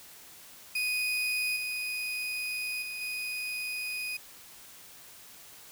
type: tone with level steps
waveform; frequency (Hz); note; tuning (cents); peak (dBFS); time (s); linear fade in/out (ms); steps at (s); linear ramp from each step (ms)
35% pulse; 2489; D#7; 0; -26 / -30 / -34 / -31; 0.75-4.17; 5; 1.56 / 2.82 / 3.01; 5
effects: white hiss -51 dBFS RMS until 5.71 s